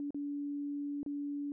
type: tone with dropouts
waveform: sine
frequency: 287.2 Hz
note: D4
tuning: 39 cents flat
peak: -35 dBFS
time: 0-1.52 s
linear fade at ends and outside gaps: 1 ms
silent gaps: 0.106-0.145 / 1.031-1.062 s
effects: none